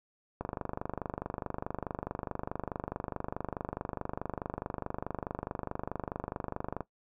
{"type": "click train", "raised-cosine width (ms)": 1, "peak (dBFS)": -20, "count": 159, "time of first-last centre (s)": [0.41, 6.807], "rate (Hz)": 24.7, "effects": ["noise-tail reverb RT60 0.1 s tail -17 dB re dry"]}